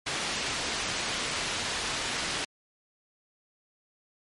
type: low-pass noise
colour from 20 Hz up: white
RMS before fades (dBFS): -32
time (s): 0.06-2.45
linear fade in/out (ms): 10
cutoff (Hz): 4600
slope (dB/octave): 12
effects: MP3 48 kbps